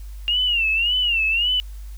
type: tone with vibrato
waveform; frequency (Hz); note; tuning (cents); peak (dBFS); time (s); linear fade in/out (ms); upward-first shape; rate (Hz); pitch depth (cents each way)
sine; 2794; F7; 0; -17; 0.28-1.6; 0; sine; 1.8; 130
effects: added 50 Hz sine -32 dBFS peak until 1.97 s + white hiss -53 dBFS RMS until 1.97 s